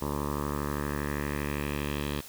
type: tone with low-pass filter sweep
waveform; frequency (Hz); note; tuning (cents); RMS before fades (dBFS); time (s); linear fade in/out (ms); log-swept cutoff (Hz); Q
10% pulse; 72.5; D2; -22; -32; 0.01-2.21; 10; 940 to 3600; 2.4
effects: white hiss -47 dBFS RMS until 2.28 s